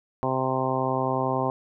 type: harmonic tone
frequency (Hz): 130.81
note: C3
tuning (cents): 0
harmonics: 1 / 2 / 3 / 4 / 5 / 6 / 7 / 8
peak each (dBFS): -31 / -31 / -31 / -31 / -31 / -31 / -31 / -31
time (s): 0.23-1.5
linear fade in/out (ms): 0
effects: none